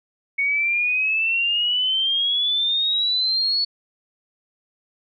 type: exponential sweep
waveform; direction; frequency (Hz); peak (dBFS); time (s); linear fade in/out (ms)
sine; up; 2217 to 4435; -18; 0.38-3.65; 10
effects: none